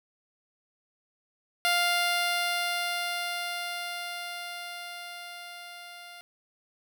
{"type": "tone with level ramp", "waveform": "10% pulse", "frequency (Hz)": 700, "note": "F5", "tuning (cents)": 4, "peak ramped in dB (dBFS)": [-14, -36], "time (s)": [1.65, 6.21], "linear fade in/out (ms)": 0, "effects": []}